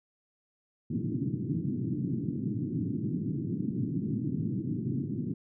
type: band-pass noise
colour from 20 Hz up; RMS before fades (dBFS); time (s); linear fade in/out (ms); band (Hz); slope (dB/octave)
pink; -32; 0.9-5.34; 5; 110 to 330; 48
effects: none